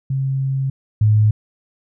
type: tone pair in turn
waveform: sine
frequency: 134.7 / 106.91 Hz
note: C#3 / A2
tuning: -49 / -49 cents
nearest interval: major third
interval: 400 cents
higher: first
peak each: -17 / -10 dBFS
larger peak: second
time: 0.1-0.7 / 1.01-1.31 s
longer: first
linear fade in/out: 5 ms
effects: none